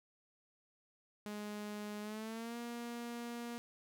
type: tone with pitch glide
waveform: sawtooth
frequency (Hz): 208.7 to 237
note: G#3 to A#3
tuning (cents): +9 to +29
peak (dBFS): -38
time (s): 1.26-3.58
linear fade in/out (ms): 0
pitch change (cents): +220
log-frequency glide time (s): 2.01-2.57
effects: none